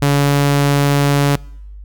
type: tone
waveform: sawtooth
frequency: 142.2 Hz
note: C#3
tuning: 45 cents sharp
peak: -7 dBFS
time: 0.02-1.36 s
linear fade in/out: 5 ms
effects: noise-tail reverb RT60 0.8 s tail -25 dB re dry + added 50 Hz sine -31 dBFS peak until 1.84 s